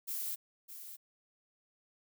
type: noise with echo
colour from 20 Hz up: violet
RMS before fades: -38 dBFS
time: 0.07-0.36 s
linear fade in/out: 20 ms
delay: 610 ms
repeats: 1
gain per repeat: -10 dB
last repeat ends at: 0.97 s
effects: none